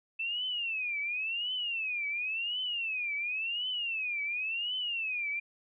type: tone with vibrato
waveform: sine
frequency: 2637 Hz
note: E7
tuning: in tune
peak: -31 dBFS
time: 0.19-5.4 s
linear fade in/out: 10 ms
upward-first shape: triangle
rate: 0.93 Hz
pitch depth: 260 cents each way
effects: none